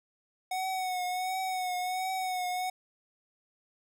square tone with vibrato, 740 Hz, F#5, in tune, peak -31 dBFS, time 0.51-2.7 s, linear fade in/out 5 ms, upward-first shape triangle, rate 1.4 Hz, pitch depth 45 cents each way, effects none

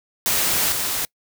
white noise with level steps, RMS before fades -20 / -24 dBFS, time 0.26-1.05 s, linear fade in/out 0 ms, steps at 0.72 s, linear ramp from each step 2 ms, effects noise-tail reverb RT60 0.1 s tail -26 dB re dry

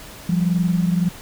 sine tone pair together, 172.7 / 194.44 Hz, F3 / G3, -19 / -14 cents, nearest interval major second, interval 205 cents, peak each -17 / -22 dBFS, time 0.29-1.09 s, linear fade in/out 5 ms, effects pink hiss -39 dBFS RMS until 1.21 s

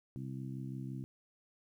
harmonic tone, 65.9 Hz, C2, 13 cents sharp, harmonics 2 / 3 / 4 / 5, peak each -41 / -46 / -47 / -51 dBFS, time 0.16-1.04 s, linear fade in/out 0 ms, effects 12-bit

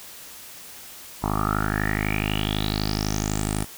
10% pulse tone with low-pass filter sweep, 52 Hz, G#1, 3 cents sharp, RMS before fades -25 dBFS, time 1.22-3.65 s, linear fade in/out 20 ms, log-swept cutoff 1000 to 9900 Hz, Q 8.5, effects white hiss -42 dBFS RMS until 3.77 s

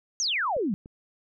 sine exponential sweep, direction down, 6670 to 176.9 Hz, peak -24 dBFS, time 0.2-0.74 s, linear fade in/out 0 ms
clicks, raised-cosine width 3 ms, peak -31 dBFS, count 2, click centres 0.566 / 0.859 s
effects none

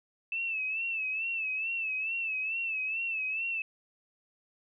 sine tone with vibrato, 2630 Hz, E7, 5 cents flat, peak -30 dBFS, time 0.32-3.62 s, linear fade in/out 2 ms, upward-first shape sine, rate 2.3 Hz, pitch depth 71 cents each way, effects none

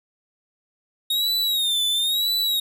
45% pulse tone with vibrato, 3729 Hz, A#7, in tune, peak -19 dBFS, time 1.1-2.6 s, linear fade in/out 5 ms, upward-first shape sine, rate 1 Hz, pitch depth 110 cents each way, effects none

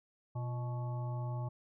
harmonic tone with a mistuned harmonic, 123 Hz, B2, 7 cents flat, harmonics 1 / 3 / 5 / 7 / 9, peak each -35 / -52 / -49 / -48 / -53 dBFS, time 0.35-1.49 s, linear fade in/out 10 ms, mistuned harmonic 3, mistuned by -99 cents, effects none

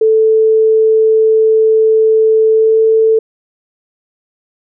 sine tone with pitch glide, 440 to 443.3 Hz, A4 to A4, 0 to +13 cents, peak -6 dBFS, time 0.01-3.19 s, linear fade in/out 5 ms, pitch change +13 cents, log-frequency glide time 2.51-2.79 s, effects none

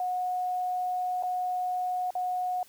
sine tone with dropouts, 729 Hz, F#5, 26 cents flat, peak -27 dBFS, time 0-2.63 s, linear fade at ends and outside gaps 2 ms, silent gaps 1.226-1.234 / 2.106-2.152 s, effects white hiss -57 dBFS RMS until 2.68 s

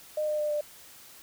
sine tone with pitch steps, 610 / 604.7 / 599.5 / 594.3 Hz, D#5 / D#5 / D5 / D5, -34 / -50 / +36 / +20 cents, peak -26 dBFS, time 0.17-0.61 s, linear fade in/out 5 ms, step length 110 ms, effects white hiss -51 dBFS RMS until 1.22 s

